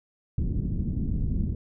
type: low-pass noise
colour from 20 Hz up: pink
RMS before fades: -27 dBFS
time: 0.38-1.55 s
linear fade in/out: 2 ms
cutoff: 250 Hz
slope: 24 dB/octave
effects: none